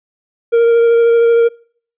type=tone with vibrato; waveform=triangle; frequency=465.4 Hz; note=A#4; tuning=3 cents flat; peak=-5 dBFS; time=0.52-1.49 s; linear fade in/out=20 ms; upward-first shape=sine; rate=13 Hz; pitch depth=11 cents each way; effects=noise-tail reverb RT60 0.5 s tail -24 dB re dry + resampled to 8000 Hz